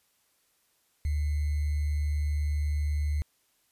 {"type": "tone with sample-and-hold", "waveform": "sine", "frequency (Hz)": 74, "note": "D2", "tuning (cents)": 14, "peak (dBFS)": -25, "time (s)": [1.05, 3.22], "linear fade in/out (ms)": 0, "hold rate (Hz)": 2100, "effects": ["white hiss -70 dBFS RMS until 3.71 s", "resampled to 32000 Hz"]}